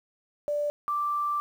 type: tone pair in turn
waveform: sine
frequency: 587.3 / 1174.6 Hz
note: D5 / D6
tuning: 0 / 0 cents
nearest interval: octave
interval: 1200 cents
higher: second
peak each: -25 dBFS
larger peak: neither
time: 0.48-0.7 / 0.88-1.4 s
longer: second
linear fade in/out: 0 ms
effects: 9-bit